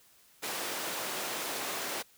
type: high-pass noise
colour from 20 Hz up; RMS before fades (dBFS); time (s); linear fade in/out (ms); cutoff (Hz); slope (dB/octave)
pink; -36; 0.42-2.03; 20; 380; 12
effects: white hiss -62 dBFS RMS until 2.17 s